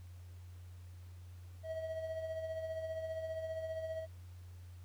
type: tone with tremolo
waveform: triangle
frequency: 643 Hz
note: E5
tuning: 43 cents flat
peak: -34 dBFS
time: 1.63-4.07 s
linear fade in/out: 50 ms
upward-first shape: triangle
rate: 15 Hz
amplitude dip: 55%
effects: added 89 Hz sine -49 dBFS peak until 4.84 s + pink hiss -67 dBFS RMS until 4.84 s